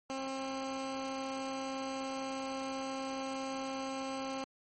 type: tone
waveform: 15% pulse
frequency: 267.2 Hz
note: C4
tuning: 36 cents sharp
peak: -30 dBFS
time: 0.1-4.44 s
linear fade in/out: 0 ms
effects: MP3 32 kbps